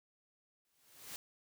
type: noise with exponential growth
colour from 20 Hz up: white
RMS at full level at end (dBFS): -44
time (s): 0.65-1.16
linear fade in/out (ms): 0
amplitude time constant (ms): 110
effects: none